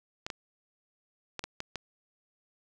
clicks, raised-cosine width 0.2 ms, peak -18 dBFS, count 6, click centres 0.265 / 0.302 / 1.393 / 1.44 / 1.604 / 1.757 s, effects none

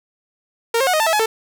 sawtooth tone with pitch steps, 462.3 / 536 / 731 / 623 / 888 / 650 / 846 / 444.3 Hz, A#4 / C5 / F#5 / D#5 / A5 / E5 / G#5 / A4, -14 / +42 / -21 / +2 / +16 / -24 / +32 / +17 cents, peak -11 dBFS, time 0.74-1.26 s, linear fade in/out 5 ms, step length 65 ms, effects none

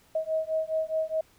sine beating tone pair, 633 / 637.8 Hz, D#5 / D#5, +30 / +43 cents, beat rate 4.8 Hz, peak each -29 dBFS, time 0.15-1.21 s, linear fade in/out 5 ms, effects pink hiss -61 dBFS RMS until 1.38 s

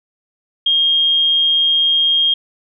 sine tone, 3232 Hz, G#7, 48 cents flat, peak -11 dBFS, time 0.66-2.34 s, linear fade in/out 5 ms, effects none

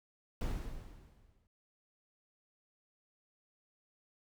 brown noise with exponential decay, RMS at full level -33 dBFS, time 0.41-1.47 s, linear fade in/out 1 ms, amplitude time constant 230 ms, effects none

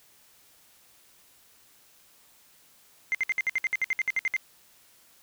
sine tone bursts, 2086 Hz, C7, 6 cents flat, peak -21 dBFS, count 15, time 3.12-4.365 s, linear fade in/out 0 ms, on 27 ms, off 60 ms, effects tanh soft clip ceiling -20 dBFS + white hiss -59 dBFS RMS until 5.22 s

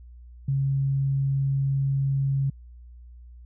sine tone, 137.1 Hz, C#3, 19 cents flat, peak -21 dBFS, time 0.48-2.5 s, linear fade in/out 5 ms, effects added 60 Hz sine -43 dBFS peak until 3.45 s

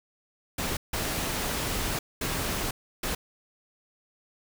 pink noise bursts at uneven times, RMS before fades -30 dBFS, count 4, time 0.58-0.77 / 0.93-1.99 / 2.21-2.71 / 3.03-3.15 s, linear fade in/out 5 ms, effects none

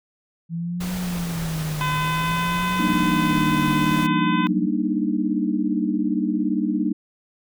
sine tone with vibrato, 165.2 Hz, E3, 4 cents sharp, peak -24 dBFS, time 0.49-4.69 s, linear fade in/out 50 ms, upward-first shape triangle, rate 0.55 Hz, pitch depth 180 cents each way
pink noise, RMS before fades -33 dBFS, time 0.8-4.07 s, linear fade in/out 10 ms
harmonic tone, 507 Hz, B4, 45 cents sharp, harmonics 2 / 3 / 4 / 5 / 6 / 7, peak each -24 / -31 / -34 / -32 / -38 / -35 dBFS, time 1.81-4.47 s, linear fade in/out 0 ms
sine chord, Eb major seventh, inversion first, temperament equal, 196 / 233.1 / 293.7 / 311.1 Hz, G3 / Bb3 / D4 / Eb4, 0 / 0 / 0 / 0 cents, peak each -25 dBFS, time 2.79-6.93 s, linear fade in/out 10 ms
effects none

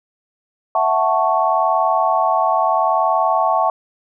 sine chord, F# minor seventh, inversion third, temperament equal, 659.3 / 740 / 880 / 1108.7 Hz, E5 / F#5 / A5 / C#6, 0 / 0 / 0 / 0 cents, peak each -19 dBFS, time 0.75-3.7 s, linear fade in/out 2 ms, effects none

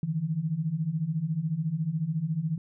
sine beating tone pair, 150 / 164 Hz, D3 / E3, +37 / -9 cents, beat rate 14 Hz, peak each -31 / -28 dBFS, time 0.03-2.58 s, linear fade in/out 2 ms, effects none

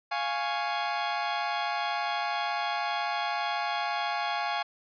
sawtooth chord, Db major, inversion first, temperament equal, 698.5 / 830.6 / 1108.7 Hz, F5 / Ab5 / Db6, 0 / 0 / 0 cents, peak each -29 / -27 / -31 dBFS, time 0.11-4.63 s, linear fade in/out 10 ms, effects resampled to 11025 Hz

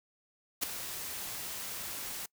white noise with ADSR envelope, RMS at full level -28 dBFS, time 0.61-2.26 s, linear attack 24 ms, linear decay 5 ms, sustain -12 dB, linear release 4 ms, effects noise-tail reverb RT60 0.1 s tail -24 dB re dry

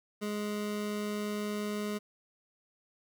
25% pulse tone, 208.6 Hz, G#3, 8 cents sharp, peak -29 dBFS, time 0.21-1.99 s, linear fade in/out 20 ms, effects 11-bit

